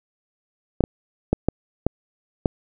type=clicks; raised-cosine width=2 ms; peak=-4 dBFS; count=6; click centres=0.807 / 0.839 / 1.33 / 1.486 / 1.866 / 2.458 s; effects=none